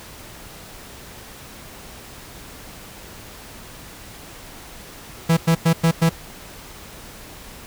45% pulse tone bursts, 164.81 Hz, E3, in tune, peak -13 dBFS, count 5, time 5.29-6.095 s, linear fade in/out 10 ms, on 81 ms, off 100 ms, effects pink hiss -40 dBFS RMS until 7.66 s

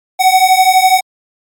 square beating tone pair, 744 / 756 Hz, F#5 / F#5, +9 / +37 cents, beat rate 12 Hz, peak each -10 dBFS, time 0.19-1.01 s, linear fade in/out 20 ms, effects MP3 96 kbps

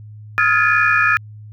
sine tone cluster, 1270 / 1410 / 1677 / 1739 / 2440 Hz, D#6 / F6 / G#6 / A6 / D#7, +35 / +16 / +16 / -21 / -34 cents, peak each -18 dBFS, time 0.38-1.17 s, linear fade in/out 0 ms, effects tanh soft clip ceiling -2 dBFS + added 106 Hz sine -34 dBFS peak until 1.52 s

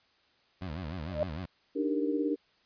20% pulse tone with vibrato, 83.5 Hz, E2, 23 cents sharp, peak -31 dBFS, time 0.61-1.46 s, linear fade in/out 10 ms, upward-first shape sine, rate 6.6 Hz, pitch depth 220 cents each way
sine tone with exponential growth, 604 Hz, D5, 48 cents sharp, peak -22 dBFS, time 1.05-1.23 s, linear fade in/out 1 ms, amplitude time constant 38 ms
sine chord, Eb major seventh, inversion third, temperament equal, 293.7 / 311.1 / 392 / 466.2 Hz, D4 / Eb4 / G4 / Bb4, 0 / 0 / 0 / 0 cents, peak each -30 / -35 / -35 / -34 dBFS, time 1.75-2.36 s, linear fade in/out 20 ms
effects white hiss -67 dBFS RMS until 2.65 s + resampled to 11025 Hz

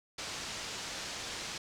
white low-pass noise, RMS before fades -41 dBFS, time 0.18-1.58 s, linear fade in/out 5 ms, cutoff 6600 Hz, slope 24 dB/octave, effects none

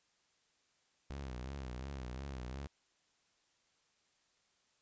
sawtooth tone with vibrato, 65.41 Hz, C2, in tune, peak -38 dBFS, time 1.1-2.67 s, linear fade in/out 0 ms, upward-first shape sine, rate 2.8 Hz, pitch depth 120 cents each way, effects white hiss -75 dBFS RMS until 4.81 s + resampled to 16000 Hz

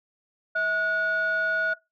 sine tone pair together, 646.1 / 1456 Hz, E5 / F#6, -35 / -28 cents, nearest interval octave + major second, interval 1407 cents, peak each -28 / -22 dBFS, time 0.55-1.74 s, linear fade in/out 10 ms, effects noise-tail reverb RT60 0.2 s tail -20 dB re dry + tanh soft clip ceiling -19 dBFS

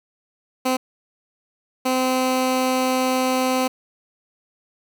15% pulse tone bursts at uneven times, 257.7 Hz, C4, 26 cents flat, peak -12 dBFS, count 2, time 0.65-0.77 / 1.85-3.68 s, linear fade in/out 10 ms, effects none

